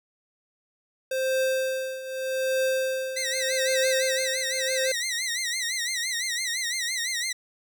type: tone with tremolo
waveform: square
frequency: 524 Hz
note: C5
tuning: 2 cents sharp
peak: -22 dBFS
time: 1.11-4.92 s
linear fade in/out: 5 ms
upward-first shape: triangle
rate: 0.82 Hz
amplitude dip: 80%
type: tone with vibrato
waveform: 15% pulse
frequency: 1975.5 Hz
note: B6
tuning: in tune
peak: -20 dBFS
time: 3.16-7.33 s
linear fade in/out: 10 ms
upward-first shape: sine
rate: 5.9 Hz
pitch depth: 120 cents each way
effects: none